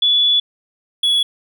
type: tone pair in turn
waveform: sine / triangle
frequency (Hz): 3430 / 3379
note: A7 / G#7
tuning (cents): -45 / +29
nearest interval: unison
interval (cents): 26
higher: first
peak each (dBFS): -11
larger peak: neither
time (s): 0.02-0.4 / 1.03-1.23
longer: first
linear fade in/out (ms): 5
effects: none